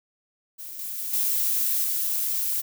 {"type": "noise with level steps", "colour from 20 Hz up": "violet", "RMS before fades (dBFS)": [-38, -33, -31, -24, -26], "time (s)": [0.58, 2.62], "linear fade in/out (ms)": 20, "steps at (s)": [0.79, 0.98, 1.13, 1.84], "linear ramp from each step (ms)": 2, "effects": []}